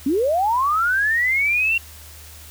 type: linear sweep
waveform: sine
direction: up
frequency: 249.2 to 2762 Hz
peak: -16 dBFS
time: 0.06-1.78 s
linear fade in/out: 5 ms
effects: added 76 Hz sine -42 dBFS peak until 2.5 s + white hiss -43 dBFS RMS until 2.5 s